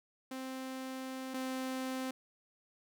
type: tone pair in turn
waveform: sawtooth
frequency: 261.6 / 260.3 Hz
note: C4 / C4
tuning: 0 / -9 cents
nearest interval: unison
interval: 9 cents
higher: first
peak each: -36 / -32 dBFS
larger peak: second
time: 0.31-1.34 / 1.34-2.11 s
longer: first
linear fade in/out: 5 ms
effects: none